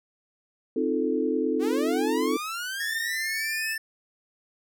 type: chord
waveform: sine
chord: F dominant seventh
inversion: second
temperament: equal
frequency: 261.6 / 311.1 / 349.2 / 440 Hz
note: C4 / Eb4 / F4 / A4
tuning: 0 / 0 / 0 / 0 cents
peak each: -28 / -28 / -31 / -27 dBFS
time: 0.76-2.37 s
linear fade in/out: 5 ms
type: linear sweep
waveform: sawtooth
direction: up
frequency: 352.4 to 2657 Hz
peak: -27 dBFS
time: 1.59-3.77 s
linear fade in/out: 50 ms
type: tone with pitch glide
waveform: square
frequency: 1811 to 1777.8 Hz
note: A6 to A6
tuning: +49 to +17 cents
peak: -30 dBFS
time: 2.8-3.78 s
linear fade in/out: 5 ms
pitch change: -32 cents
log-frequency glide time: 2.94-3.34 s
effects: none